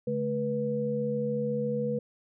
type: tone cluster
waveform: sine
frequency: 141.9 / 215.8 / 487.9 Hz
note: C#3 / A3 / B4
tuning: +41 / -33 / -21 cents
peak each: -35 / -32 / -29 dBFS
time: 0.07-1.99 s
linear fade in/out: 5 ms
effects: none